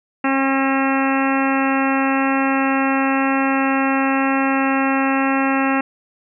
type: harmonic tone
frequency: 269.9 Hz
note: C#4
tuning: 46 cents flat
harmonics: 1 / 2 / 3 / 4 / 5 / 6 / 7 / 8 / 9 / 10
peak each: -18 / -26 / -23 / -26 / -26 / -28 / -27 / -32 / -32 / -28 dBFS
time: 0.24-5.81 s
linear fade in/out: 5 ms
effects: none